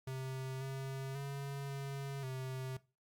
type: tone with pitch steps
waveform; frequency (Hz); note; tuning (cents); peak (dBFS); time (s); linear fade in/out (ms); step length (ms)
square; 131.6 / 134.4 / 139.3 / 138.3 / 130.6; C3 / C3 / C#3 / C#3 / C3; +10 / +47 / +9 / -4 / -3; -40; 0.07-2.77; 5; 540
effects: noise-tail reverb RT60 0.3 s tail -19 dB re dry + Opus 48 kbps